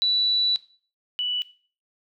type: tone pair in turn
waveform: sine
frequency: 3951 / 2960 Hz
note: B7 / F#7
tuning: 0 / 0 cents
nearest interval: perfect fourth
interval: 500 cents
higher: first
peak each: -18 / -23 dBFS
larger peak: first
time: 0.02-0.56 / 1.19-1.42 s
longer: first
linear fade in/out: 0 ms
effects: noise-tail reverb RT60 0.4 s tail -17 dB re dry